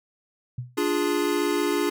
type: tone with exponential decay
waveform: sine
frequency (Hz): 123.47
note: B2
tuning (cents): 0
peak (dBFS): -25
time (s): 0.58-0.79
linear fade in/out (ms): 5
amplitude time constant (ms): 45
type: chord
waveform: square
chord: D diminished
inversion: none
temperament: equal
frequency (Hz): 293.7 / 349.2 / 415.3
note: D4 / F4 / Ab4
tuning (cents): 0 / 0 / 0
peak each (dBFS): -27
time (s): 0.77-1.9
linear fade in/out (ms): 10
effects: none